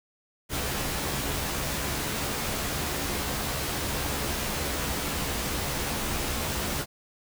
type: noise with comb filter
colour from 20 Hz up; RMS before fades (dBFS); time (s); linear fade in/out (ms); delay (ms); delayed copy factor
pink; -30; 0.49-6.86; 50; 14; +0.55
effects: none